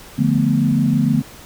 sine chord, B half-diminished seventh, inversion first, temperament equal, 146.83 / 174.61 / 220 / 246.9 Hz, D3 / F3 / A3 / B3, 0 / 0 / 0 / 0 cents, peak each -18 / -22 / -18 / -18 dBFS, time 0.18-1.22 s, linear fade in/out 10 ms, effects pink hiss -40 dBFS RMS until 1.45 s

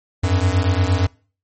square beating tone pair, 88.5 / 97.1 Hz, F2 / G2, +23 / -16 cents, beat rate 8.6 Hz, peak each -18 / -19 dBFS, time 0.23-1.07 s, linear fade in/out 10 ms, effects noise-tail reverb RT60 0.4 s tail -24 dB re dry + MP3 32 kbps

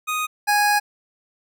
25% pulse tone pair in turn, 1244.5 / 827.7 Hz, D#6 / G#5, 0 / -6 cents, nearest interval perfect fifth, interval 706 cents, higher first, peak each -18 / -12 dBFS, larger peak second, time 0.07-0.27 / 0.47-0.8 s, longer second, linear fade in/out 20 ms, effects none

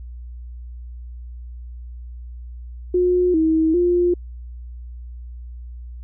sine tone with pitch steps, 359.7 / 319.3 / 352.1 Hz, F#4 / D#4 / F4, -49 / +45 / +14 cents, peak -14 dBFS, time 2.94-4.14 s, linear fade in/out 5 ms, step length 400 ms, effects added 60 Hz sine -32 dBFS peak until 6.03 s

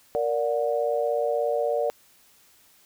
sine chord, Bb augmented, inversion none, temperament just, 466.2 / 582.7 / 728.4 Hz, Bb4 / D5 / F#5, 0 / -14 / -27 cents, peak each -26 / -25 / -30 dBFS, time 0.15-1.9 s, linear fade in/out 0 ms, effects white hiss -58 dBFS RMS until 2.85 s

